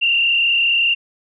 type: tone with frequency modulation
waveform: sine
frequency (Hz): 2772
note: F7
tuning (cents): -14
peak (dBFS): -13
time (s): 0.01-0.95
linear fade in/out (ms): 20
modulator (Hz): 34.9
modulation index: 2
effects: none